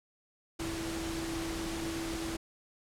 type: tone in noise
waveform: sine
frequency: 329.6 Hz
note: E4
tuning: in tune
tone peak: -36 dBFS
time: 0.59-2.37 s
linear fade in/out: 10 ms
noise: pink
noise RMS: -39 dBFS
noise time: 0.59-2.37 s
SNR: 0 dB
effects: low-pass 10000 Hz 12 dB/octave